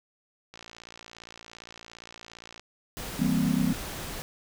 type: click train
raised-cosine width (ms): 0.2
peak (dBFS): -27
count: 119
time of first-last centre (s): 0.54-2.596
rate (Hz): 57.4
type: noise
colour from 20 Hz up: pink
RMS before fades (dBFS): -37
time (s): 2.97-4.22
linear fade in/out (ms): 0
type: chord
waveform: sine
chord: C dominant seventh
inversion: first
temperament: equal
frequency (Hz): 164.81 / 196 / 233.1 / 261.6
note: E3 / G3 / Bb3 / C4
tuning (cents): 0 / 0 / 0 / 0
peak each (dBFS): -28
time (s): 3.19-3.73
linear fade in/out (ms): 5
effects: none